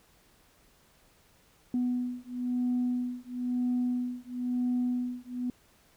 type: beating tone pair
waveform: sine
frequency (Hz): 246.9 / 247.9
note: B3 / B3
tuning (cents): 0 / +7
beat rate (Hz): 1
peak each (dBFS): -30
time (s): 1.74-5.5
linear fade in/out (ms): 2
effects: tanh soft clip ceiling -22 dBFS + pink hiss -63 dBFS RMS until 5.96 s